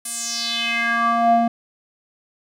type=tone with band-pass filter sweep; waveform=square; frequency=233.1 Hz; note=A#3; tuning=in tune; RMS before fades=-20 dBFS; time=0.05-1.48 s; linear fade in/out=5 ms; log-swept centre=10000 to 490 Hz; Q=3.7; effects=none